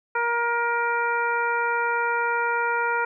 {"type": "harmonic tone", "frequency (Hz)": 471.7, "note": "A#4", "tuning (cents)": 20, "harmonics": [1, 2, 3, 4, 5], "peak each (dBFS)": [-29, -25, -25, -34, -33], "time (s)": [0.15, 3.05], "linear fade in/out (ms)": 5, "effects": []}